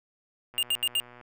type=click train; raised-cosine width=0.5 ms; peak=-34 dBFS; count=83; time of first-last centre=0.54-1.212 s; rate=122 Hz
type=tone bursts; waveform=square; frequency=2820 Hz; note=F7; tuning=16 cents sharp; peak=-24 dBFS; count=4; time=0.58-1 s; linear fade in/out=0 ms; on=48 ms; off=76 ms
effects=none